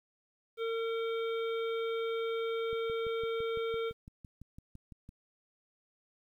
harmonic tone, 455 Hz, A#4, 42 cents flat, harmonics 1 / 3 / 5 / 7 / 8, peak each -32 / -42 / -46 / -49 / -50 dBFS, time 0.57-3.93 s, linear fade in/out 50 ms
click train, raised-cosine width 5 ms, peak -36 dBFS, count 15, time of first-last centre 2.73-5.091 s, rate 5.93 Hz
effects 11-bit

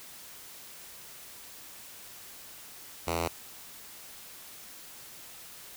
5% pulse tone with notch filter, 83.9 Hz, E2, 31 cents sharp, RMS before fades -31 dBFS, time 3.07-3.28 s, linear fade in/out 5 ms, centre 200 Hz, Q 1.2, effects white hiss -48 dBFS RMS until 5.76 s

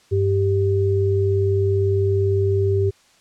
sine tone pair together, 98.03 / 392.1 Hz, G2 / G4, +1 / 0 cents, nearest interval 2 octaves, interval 2399 cents, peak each -18 / -19 dBFS, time 0.11-2.91 s, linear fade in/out 20 ms, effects white hiss -55 dBFS RMS until 3.2 s + low-pass 7000 Hz 12 dB/octave

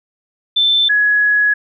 sine tone pair in turn, 3540 / 1679.4 Hz, A7 / G#6, +10 / +19 cents, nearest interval octave + minor second, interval 1291 cents, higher first, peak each -10 dBFS, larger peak neither, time 0.56-0.89 / 0.89-1.54 s, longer second, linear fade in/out 10 ms, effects none

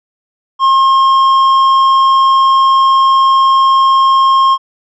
triangle tone with tanh clipping, 1071 Hz, C6, 40 cents sharp, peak -7 dBFS, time 0.59-4.58 s, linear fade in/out 50 ms, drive 11 dB, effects none

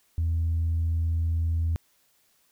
sine tone, 82.41 Hz, E2, in tune, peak -21 dBFS, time 0.18-1.76 s, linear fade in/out 0 ms, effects tanh soft clip ceiling -20 dBFS + white hiss -66 dBFS RMS until 2.51 s

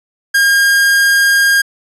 45% pulse tone, 1617 Hz, G#6, 47 cents flat, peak -8 dBFS, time 0.34-1.62 s, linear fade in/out 10 ms, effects resampled to 32000 Hz

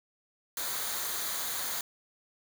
white noise with comb filter, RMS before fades -34 dBFS, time 0.57-1.81 s, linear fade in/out 2 ms, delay 0.37 ms, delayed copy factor -0.55, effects none

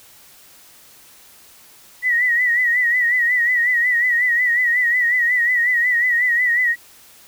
sine tone with vibrato, 1936 Hz, B6, 35 cents flat, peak -14 dBFS, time 2.02-6.76 s, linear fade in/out 50 ms, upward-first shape sine, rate 5.5 Hz, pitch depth 70 cents each way, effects white hiss -47 dBFS RMS until 7.27 s

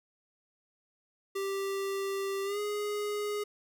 square tone with pitch glide, 392 to 415.3 Hz, G4 to G#4, 0 to 0 cents, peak -32 dBFS, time 1.35-3.44 s, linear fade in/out 10 ms, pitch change +100 cents, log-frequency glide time 2.44-2.59 s, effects none

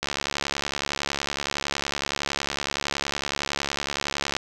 click train, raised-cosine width 0.2 ms, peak -8 dBFS, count 308, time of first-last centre 0.03-4.366 s, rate 70.8 Hz, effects none

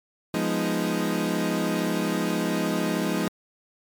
30% pulse chord, F half-diminished seventh, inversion none, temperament equal, 174.61 / 207.7 / 246.9 / 311.1 Hz, F3 / Ab3 / Cb4 / Eb4, 0 / 0 / 0 / 0 cents, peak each -26 / -26 / -28 / -26 dBFS, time 0.34-3.28 s, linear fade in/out 2 ms, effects MP3 96 kbps

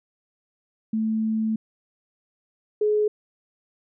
sine tone pair in turn, 220 / 422.3 Hz, A3 / G#4, 0 / +29 cents, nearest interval major seventh, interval 1129 cents, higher second, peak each -21 / -18 dBFS, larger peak second, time 0.93-1.56 / 2.81-3.08 s, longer first, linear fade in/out 5 ms, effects none

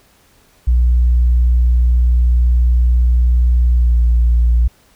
sine tone with pitch glide, 60.4 to 58.75 Hz, B1 to A#1, -38 to +14 cents, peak -7 dBFS, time 0.67-4.68 s, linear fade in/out 10 ms, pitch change -48 cents, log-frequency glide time 3.75-3.96 s, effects tanh soft clip ceiling -6 dBFS + pink hiss -52 dBFS RMS until 4.95 s

